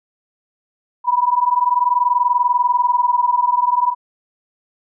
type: tone pair together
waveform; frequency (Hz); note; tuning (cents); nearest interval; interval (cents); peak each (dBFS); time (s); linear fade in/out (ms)
sine; 969.6 / 990; B5 / B5; -32 / +4; unison; 36; -16; 1.04-3.95; 50
effects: none